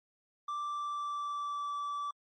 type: tone with pitch glide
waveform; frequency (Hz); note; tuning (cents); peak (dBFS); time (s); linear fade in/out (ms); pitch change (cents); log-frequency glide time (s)
triangle; 1174.7 to 1157.9; D6 to D6; 0 to -25; -32; 0.48-2.11; 5; -25; 0.61-1.73
effects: MP3 32 kbps